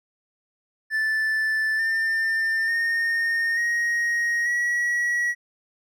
triangle tone with pitch steps, 1757 / 1797 / 1838 / 1879.8 / 1922.7 Hz, A6 / A6 / A#6 / A#6 / B6, -3 / +36 / -25 / +14 / -47 cents, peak -19 dBFS, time 0.9-5.35 s, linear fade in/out 50 ms, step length 890 ms, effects none

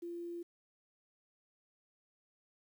sine tone with quantisation, 344 Hz, F4, 26 cents flat, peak -40 dBFS, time 0.02-0.43 s, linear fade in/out 10 ms, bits 11, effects none

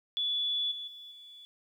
sine tone with level steps, 3435 Hz, A7, 42 cents flat, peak -28 / -37 / -45 / -48 dBFS, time 0.17-1.45 s, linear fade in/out 0 ms, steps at 0.71 / 0.87 / 1.11 s, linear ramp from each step 10 ms, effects 11-bit

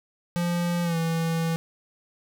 square tone with pitch glide, 173.5 to 164.62 Hz, F3 to E3, -11 to -2 cents, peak -24 dBFS, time 0.36-1.56 s, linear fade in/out 0 ms, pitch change -91 cents, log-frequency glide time 0.83-0.97 s, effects none

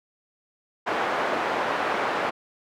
pink band-pass noise, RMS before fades -26 dBFS, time 0.86-2.31 s, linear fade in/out 20 ms, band 490 to 1600 Hz, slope 12 dB/octave, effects none

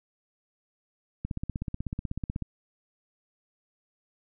click train, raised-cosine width 5 ms, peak -19 dBFS, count 20, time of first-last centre 1.25-2.423 s, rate 16.2 Hz, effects none

